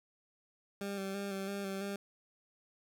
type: tone with vibrato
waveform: 20% pulse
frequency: 196.8 Hz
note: G3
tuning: 7 cents sharp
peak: -32 dBFS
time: 0.81-1.96 s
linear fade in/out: 2 ms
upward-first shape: square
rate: 3 Hz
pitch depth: 25 cents each way
effects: none